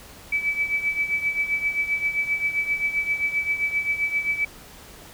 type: tone with tremolo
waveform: sine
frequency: 2300 Hz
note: D7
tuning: 37 cents flat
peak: -18 dBFS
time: 0.32-4.45 s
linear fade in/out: 5 ms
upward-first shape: triangle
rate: 7.6 Hz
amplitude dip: 80%
effects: pink hiss -45 dBFS RMS until 5.13 s